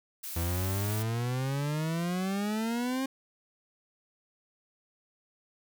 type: noise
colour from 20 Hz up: blue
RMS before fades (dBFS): -39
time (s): 0.23-1.03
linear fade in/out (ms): 10
type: exponential sweep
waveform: 40% pulse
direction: up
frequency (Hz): 82.41 to 270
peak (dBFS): -28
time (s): 0.36-3.06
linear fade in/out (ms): 5
effects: none